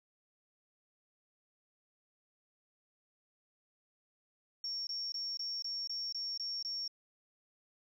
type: tone bursts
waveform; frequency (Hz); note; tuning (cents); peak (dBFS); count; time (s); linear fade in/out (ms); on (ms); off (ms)
sine; 5500; F8; -27; -36; 9; 4.64-6.878; 2; 230; 21
effects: 11-bit